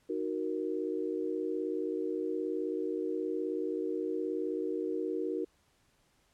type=chord; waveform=sine; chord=D# minor; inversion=none; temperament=equal; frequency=311.1 / 370 / 466.2 Hz; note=D#4 / F#4 / A#4; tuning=0 / 0 / 0 cents; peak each=-36 / -35 / -36 dBFS; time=0.09-5.45 s; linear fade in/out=10 ms; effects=pink hiss -70 dBFS RMS until 6.33 s + low-pass 11000 Hz 12 dB/octave